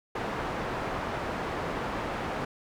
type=low-pass noise; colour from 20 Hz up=white; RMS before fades=-33 dBFS; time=0.15-2.45 s; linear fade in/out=5 ms; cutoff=1100 Hz; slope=12 dB/octave; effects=none